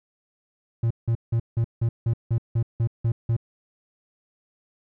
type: tone bursts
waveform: triangle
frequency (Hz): 115.4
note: A#2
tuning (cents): -17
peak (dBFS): -17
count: 11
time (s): 0.83-3.366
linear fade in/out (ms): 5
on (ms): 76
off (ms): 170
effects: none